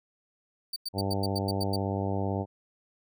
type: tone bursts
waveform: 40% pulse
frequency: 4600 Hz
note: D8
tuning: 37 cents flat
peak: -30 dBFS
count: 9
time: 0.73-1.762 s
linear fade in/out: 5 ms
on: 32 ms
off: 93 ms
type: harmonic tone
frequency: 98 Hz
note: G2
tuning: in tune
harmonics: 1 / 2 / 3 / 4 / 5 / 6 / 7 / 8 / 9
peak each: -31 / -34 / -36 / -37 / -38 / -39 / -39 / -40 / -41 dBFS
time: 0.93-2.46 s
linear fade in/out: 50 ms
effects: none